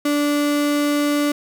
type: tone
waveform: 35% pulse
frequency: 291.6 Hz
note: D4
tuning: 12 cents flat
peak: -15 dBFS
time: 0.05-1.32 s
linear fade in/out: 5 ms
effects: none